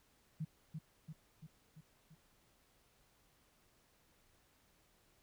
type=tone with echo; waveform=sine; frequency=156.6 Hz; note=D#3; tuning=11 cents sharp; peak=-37 dBFS; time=0.4-0.45 s; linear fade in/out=10 ms; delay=340 ms; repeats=5; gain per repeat=-4 dB; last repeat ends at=2.15 s; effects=pink hiss -72 dBFS RMS until 5.22 s